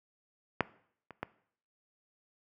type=clicks; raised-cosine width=0.5 ms; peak=-10 / -30 / -19 dBFS; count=3; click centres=0.607 / 1.107 / 1.23 s; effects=noise-tail reverb RT60 0.6 s tail -19 dB re dry + high-pass 100 Hz 12 dB/octave